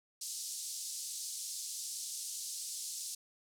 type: band-pass noise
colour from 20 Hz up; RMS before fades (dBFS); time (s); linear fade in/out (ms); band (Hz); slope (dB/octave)
white; -42; 0.21-3.15; 5; 4500 to 9600; 24
effects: none